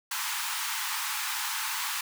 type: high-pass noise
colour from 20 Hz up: pink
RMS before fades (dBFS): -32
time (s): 0.11-2.01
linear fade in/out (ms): 5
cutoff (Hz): 840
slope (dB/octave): 96
effects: none